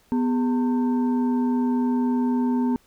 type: tone with frequency modulation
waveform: sine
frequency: 247.9 Hz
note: B3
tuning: 7 cents sharp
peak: -19 dBFS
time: 0.12-2.76 s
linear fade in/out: 0 ms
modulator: 658 Hz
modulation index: 0.46
effects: pink hiss -60 dBFS RMS until 2.86 s